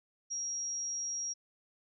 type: tone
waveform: sine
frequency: 5650 Hz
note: F8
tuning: 19 cents sharp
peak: -34 dBFS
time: 0.3-1.34 s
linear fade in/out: 20 ms
effects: none